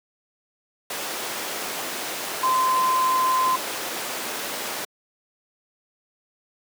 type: tone in noise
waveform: sine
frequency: 1033 Hz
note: C6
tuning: 22 cents flat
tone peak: -18 dBFS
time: 2.43-3.56 s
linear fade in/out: 5 ms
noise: pink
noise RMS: -28 dBFS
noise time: 0.9-4.85 s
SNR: +7 dB
effects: high-pass 400 Hz 12 dB/octave